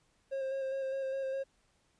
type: tone with vibrato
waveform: triangle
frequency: 536 Hz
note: C5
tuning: 42 cents sharp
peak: -31 dBFS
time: 0.31-1.44 s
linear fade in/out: 20 ms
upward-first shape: square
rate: 4.9 Hz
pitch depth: 17 cents each way
effects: pink hiss -72 dBFS RMS until 1.99 s + resampled to 22050 Hz